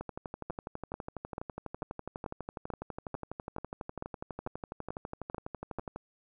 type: two click trains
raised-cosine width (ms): 1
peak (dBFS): -24 / -22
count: 73 / 13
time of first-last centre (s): 0.01-5.96 / 0.5-5.786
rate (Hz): 12.1 / 2.27
effects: none